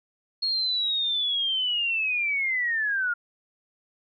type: linear sweep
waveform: sine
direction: down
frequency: 4315 to 1400 Hz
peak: -23 dBFS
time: 0.42-3.14 s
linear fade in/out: 10 ms
effects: none